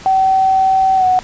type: tone with pitch glide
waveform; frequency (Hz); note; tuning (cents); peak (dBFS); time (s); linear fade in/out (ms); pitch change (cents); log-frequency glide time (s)
sine; 764 to 739.7; G5 to F#5; -45 to -1; -9; 0.06-1.19; 0; -56; 0.96-1.05
effects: pink hiss -35 dBFS RMS until 1.23 s + resampled to 16000 Hz